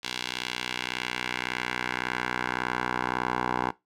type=tone with band-pass filter sweep; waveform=10% pulse; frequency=61.8 Hz; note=B1; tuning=2 cents sharp; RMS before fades=-31 dBFS; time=0.03-3.71 s; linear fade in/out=10 ms; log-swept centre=3700 to 980 Hz; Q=1.4; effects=noise-tail reverb RT60 0.2 s tail -20 dB re dry